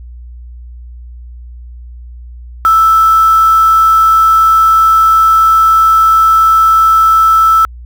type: tone with quantisation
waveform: sine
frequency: 1318.5 Hz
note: E6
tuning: in tune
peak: -4 dBFS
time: 2.65-7.65 s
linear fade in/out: 0 ms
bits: 4
effects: added 60 Hz sine -27 dBFS peak until 7.85 s